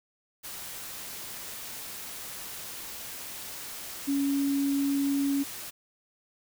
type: tone in noise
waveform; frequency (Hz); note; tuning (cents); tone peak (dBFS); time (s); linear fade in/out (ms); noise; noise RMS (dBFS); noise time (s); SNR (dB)
sine; 279; C#4; +11; -24; 4.07-5.44; 20; white; -40; 0.43-5.71; +13
effects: none